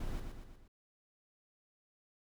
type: noise with echo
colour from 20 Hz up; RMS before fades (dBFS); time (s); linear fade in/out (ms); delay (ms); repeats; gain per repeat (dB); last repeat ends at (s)
brown; -38; 0-0.2; 5; 120; 4; -5; 0.68
effects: none